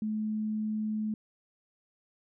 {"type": "tone", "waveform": "sine", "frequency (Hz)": 215.2, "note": "A3", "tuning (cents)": -38, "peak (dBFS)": -29, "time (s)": [0.02, 1.14], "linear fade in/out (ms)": 2, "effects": []}